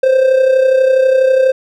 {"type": "tone with amplitude modulation", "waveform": "triangle", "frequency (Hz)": 523.3, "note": "C5", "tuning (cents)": 0, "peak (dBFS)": -3, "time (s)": [0.03, 1.52], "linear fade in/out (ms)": 5, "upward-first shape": "sine", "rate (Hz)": 32.2, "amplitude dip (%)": 55, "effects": []}